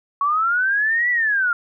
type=linear two-way sweep; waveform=sine; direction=up then down; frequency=1108.7 to 1975.5 to 1379 Hz; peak=-16 dBFS; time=0.21-1.53 s; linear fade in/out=2 ms; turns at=1.1 s; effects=none